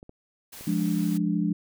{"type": "clicks", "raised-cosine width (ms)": 2, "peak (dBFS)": -31, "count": 3, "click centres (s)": [0.029, 0.094, 0.61]}
{"type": "noise", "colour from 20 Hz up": "white", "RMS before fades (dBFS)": -43, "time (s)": [0.52, 1.18], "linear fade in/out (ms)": 10}
{"type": "chord", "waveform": "sine", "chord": "D diminished", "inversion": "first", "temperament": "equal", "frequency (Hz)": [174.61, 207.7, 293.7], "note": ["F3", "Ab3", "D4"], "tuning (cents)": [0, 0, 0], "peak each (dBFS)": [-26, -27, -28], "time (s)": [0.67, 1.53], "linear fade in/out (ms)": 5}
{"effects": []}